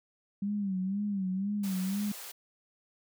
sine tone with vibrato, 196 Hz, G3, in tune, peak -29 dBFS, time 0.42-2.12 s, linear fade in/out 5 ms, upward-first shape sine, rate 2 Hz, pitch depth 100 cents each way
white high-pass noise, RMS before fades -44 dBFS, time 1.63-2.32 s, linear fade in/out 10 ms, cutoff 370 Hz, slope 24 dB/octave
effects none

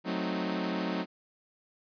sawtooth chord, F# diminished seventh, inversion none, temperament equal, 185 / 220 / 261.6 / 311.1 Hz, F#3 / A3 / C4 / Eb4, 0 / 0 / 0 / 0 cents, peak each -30 / -33 / -33 / -32 dBFS, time 0.04-1.06 s, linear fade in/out 50 ms, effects resampled to 11025 Hz

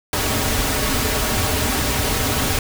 pink noise with comb filter, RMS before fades -20 dBFS, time 0.13-2.59 s, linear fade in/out 2 ms, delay 5.8 ms, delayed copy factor -0.6, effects none

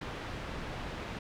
pink low-pass noise, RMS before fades -40 dBFS, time 0.01-1.19 s, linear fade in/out 5 ms, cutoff 3000 Hz, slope 12 dB/octave, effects none

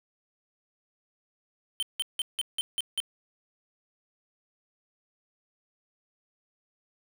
square tone bursts, 3100 Hz, G7, 20 cents flat, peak -27 dBFS, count 7, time 1.8-3.002 s, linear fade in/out 0 ms, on 26 ms, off 170 ms, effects none

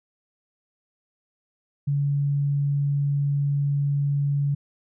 sine tone, 142.2 Hz, C#3, 45 cents sharp, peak -20 dBFS, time 1.87-4.55 s, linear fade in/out 10 ms, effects none

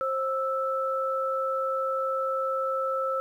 sine tone pair together, 531 / 1318.5 Hz, C5 / E6, +25 / 0 cents, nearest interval octave + major third, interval 1575 cents, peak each -28 dBFS, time 0.01-3.2 s, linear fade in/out 0 ms, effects 10-bit

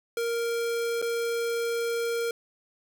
square tone with dropouts, 466.2 Hz, A#4, in tune, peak -27 dBFS, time 0.17-2.31 s, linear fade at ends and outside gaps 2 ms, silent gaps 1.017-1.024 s, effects none

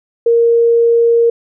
sine tone, 466.2 Hz, A#4, in tune, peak -7 dBFS, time 0.26-1.3 s, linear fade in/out 5 ms, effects none

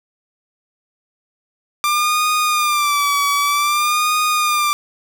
sawtooth tone with vibrato, 1185 Hz, D6, 15 cents sharp, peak -11 dBFS, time 1.84-4.73 s, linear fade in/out 0 ms, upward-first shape sine, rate 0.53 Hz, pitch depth 68 cents each way, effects none

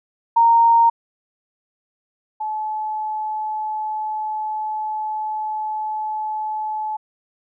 sine tone pair in turn, 926 / 860.8 Hz, A#5 / A5, -12 / -38 cents, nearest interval minor second, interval 126 cents, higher first, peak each -10 / -22 dBFS, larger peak first, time 0.36-0.9 / 2.4-6.97 s, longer second, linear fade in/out 10 ms, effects none

